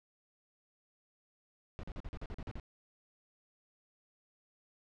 brown noise bursts, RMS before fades -42 dBFS, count 10, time 1.79-2.598 s, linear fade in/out 0 ms, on 43 ms, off 42 ms, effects low-pass 4000 Hz 12 dB/octave

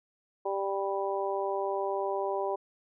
harmonic tone, 196.5 Hz, G3, 4 cents sharp, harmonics 2 / 3 / 4 / 5, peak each -32 / -34 / -35 / -36 dBFS, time 0.45-2.56 s, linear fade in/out 10 ms, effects none

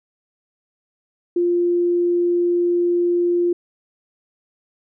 sine tone, 349.2 Hz, F4, in tune, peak -15 dBFS, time 1.36-3.53 s, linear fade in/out 5 ms, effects none

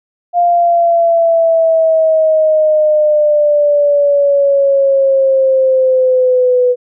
sine exponential sweep, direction down, 702 to 493.9 Hz, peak -7 dBFS, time 0.33-6.76 s, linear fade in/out 50 ms, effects none

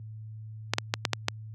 clicks, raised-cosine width 0.2 ms, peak -6 dBFS, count 6, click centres 0.736 / 0.784 / 0.939 / 1.052 / 1.133 / 1.284 s, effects added 109 Hz sine -37 dBFS peak until 1.54 s + high-pass 100 Hz 12 dB/octave

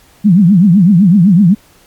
sine tone with vibrato, 186.7 Hz, F#3, 16 cents sharp, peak -3 dBFS, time 0.24-1.55 s, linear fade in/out 20 ms, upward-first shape triangle, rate 7.9 Hz, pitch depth 280 cents each way, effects pink hiss -46 dBFS RMS until 1.86 s + MP3 96 kbps

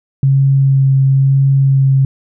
sine tone with vibrato, 135.8 Hz, C#3, 35 cents flat, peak -7 dBFS, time 0.23-2.05 s, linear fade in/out 2 ms, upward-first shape sine, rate 1 Hz, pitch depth 12 cents each way, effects none

